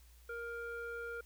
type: tone with low-pass filter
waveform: square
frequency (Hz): 468.4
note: A#4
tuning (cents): +8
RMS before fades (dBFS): -43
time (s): 0.29-1.21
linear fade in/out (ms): 5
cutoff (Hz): 1600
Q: 4.9
effects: added 60 Hz sine -58 dBFS peak until 1.25 s + white hiss -67 dBFS RMS until 1.25 s